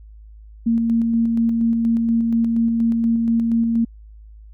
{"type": "tone with tremolo", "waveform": "sine", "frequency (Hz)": 230, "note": "A#3", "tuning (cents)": -23, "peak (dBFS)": -14, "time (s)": [0.66, 3.85], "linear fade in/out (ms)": 10, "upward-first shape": "square", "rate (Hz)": 4.2, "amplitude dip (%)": 25, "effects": ["added 53 Hz sine -39 dBFS peak until 4.53 s"]}